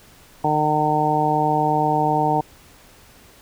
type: harmonic tone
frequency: 151.9 Hz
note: D#3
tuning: 41 cents flat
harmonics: 1 / 2 / 3 / 4 / 5 / 6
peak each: -25 / -25 / -26 / -28 / -20 / -22 dBFS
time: 0.44-2.41 s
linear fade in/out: 5 ms
effects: pink hiss -49 dBFS RMS until 3.41 s